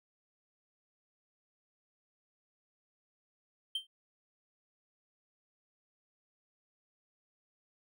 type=tone with exponential decay; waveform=triangle; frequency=3135 Hz; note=G7; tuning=1 cent flat; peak=-28 dBFS; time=3.75-3.87 s; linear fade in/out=5 ms; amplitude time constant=26 ms; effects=none